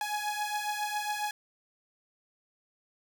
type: beating tone pair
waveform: sawtooth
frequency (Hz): 835 / 842.3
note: G#5 / G#5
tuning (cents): +9 / +24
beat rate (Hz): 7.3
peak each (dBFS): -29 / -32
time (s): 0.01-1.31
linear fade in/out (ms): 2
effects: none